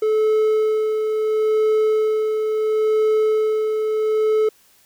triangle tone with tremolo, 433.1 Hz, A4, 27 cents flat, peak -12 dBFS, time 0.02-4.49 s, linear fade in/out 5 ms, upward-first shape sine, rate 0.73 Hz, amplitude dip 40%, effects white hiss -55 dBFS RMS until 4.85 s

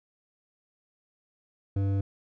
sine tone with hard clipping, 98.4 Hz, G2, 7 cents sharp, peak -26 dBFS, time 1.76-2.01 s, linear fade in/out 5 ms, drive 10 dB, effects none

